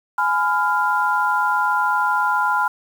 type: chord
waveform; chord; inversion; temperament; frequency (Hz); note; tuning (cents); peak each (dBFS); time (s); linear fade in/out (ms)
sine; F diminished; first; just; 838.1 / 1005.8 / 1396.9; Ab5 / Cb6 / F6; +16 / +31 / 0; -22 / -20 / -20; 0.18-2.68; 5
effects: 7-bit